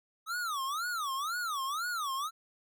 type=tone with vibrato; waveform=square; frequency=1244.5 Hz; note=D#6; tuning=in tune; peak=-33 dBFS; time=0.26-2.31 s; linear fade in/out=50 ms; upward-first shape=sine; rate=2 Hz; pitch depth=280 cents each way; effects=none